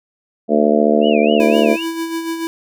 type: harmonic tone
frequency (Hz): 74.5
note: D2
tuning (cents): +25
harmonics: 3 / 4 / 5 / 6 / 7 / 8 / 9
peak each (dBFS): -16 / -19 / -21 / -17 / -19 / -22 / -17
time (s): 0.48-1.77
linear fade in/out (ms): 50
type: tone with vibrato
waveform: sine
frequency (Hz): 2630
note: E7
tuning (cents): -5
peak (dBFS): -23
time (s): 1.01-1.87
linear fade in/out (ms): 50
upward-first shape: sine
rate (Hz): 3.9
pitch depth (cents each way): 200
type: tone with tremolo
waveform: square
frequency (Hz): 329.6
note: E4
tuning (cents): 0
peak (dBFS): -19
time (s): 1.4-2.47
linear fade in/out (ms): 0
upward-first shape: sine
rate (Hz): 6.9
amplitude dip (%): 50
effects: none